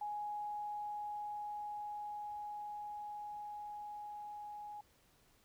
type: tone with level ramp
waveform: sine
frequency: 833 Hz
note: G#5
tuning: 5 cents sharp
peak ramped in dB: -38 to -45 dBFS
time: 0.01-4.81 s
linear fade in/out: 5 ms
effects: pink hiss -70 dBFS RMS until 5.44 s